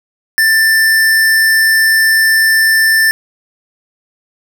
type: tone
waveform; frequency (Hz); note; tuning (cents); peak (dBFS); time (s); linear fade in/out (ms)
square; 1776; A6; +16; -8; 0.38-3.11; 0
effects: none